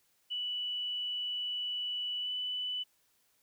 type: tone with pitch glide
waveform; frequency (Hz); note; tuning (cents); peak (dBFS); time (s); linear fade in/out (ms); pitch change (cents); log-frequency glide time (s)
sine; 2960 to 2987; F#7 to F#7; 0 to +16; -33; 0.3-2.84; 20; +16; 2.21-2.29
effects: white hiss -72 dBFS RMS until 3.42 s